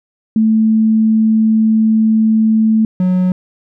sine / triangle tone pair in turn, 220 / 183.09 Hz, A3 / F#3, 0 / -18 cents, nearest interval minor third, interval 318 cents, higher first, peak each -8 dBFS, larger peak neither, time 0.36-2.85 / 3-3.32 s, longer first, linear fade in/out 2 ms, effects none

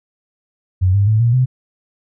sine tone with pitch steps, 92.5 / 100.29 / 108.74 / 117.9 / 127.83 Hz, F#2 / G2 / A2 / A#2 / C3, 0 / +40 / -20 / +20 / -40 cents, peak -10 dBFS, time 0.81-1.46 s, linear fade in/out 20 ms, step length 130 ms, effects none

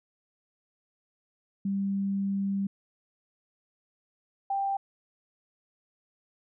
sine tone pair in turn, 197 / 788 Hz, G3 / G5, +9 / +9 cents, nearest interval 2 octaves, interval 2400 cents, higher second, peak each -26 dBFS, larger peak neither, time 1.65-2.67 / 4.5-4.77 s, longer first, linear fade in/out 5 ms, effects none

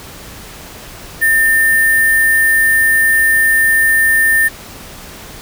sine tone with sample-and-hold, 1800 Hz, A6, 39 cents sharp, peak -8 dBFS, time 1.21-4.49 s, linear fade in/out 20 ms, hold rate 11025 Hz, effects pink hiss -33 dBFS RMS until 5.41 s

